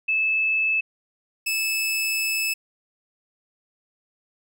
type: tone pair in turn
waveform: sine / sawtooth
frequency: 2613 / 2613 Hz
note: E7 / E7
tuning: -16 / -16 cents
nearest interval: unison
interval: 0 cents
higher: neither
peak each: -19 dBFS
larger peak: neither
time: 0.08-0.81 / 1.46-2.54 s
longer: second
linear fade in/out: 10 ms
effects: none